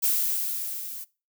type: noise with level ramp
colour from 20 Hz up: violet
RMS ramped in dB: -22 to -38 dBFS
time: 0.02-1.05 s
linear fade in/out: 20 ms
effects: noise-tail reverb RT60 0.3 s tail -21 dB re dry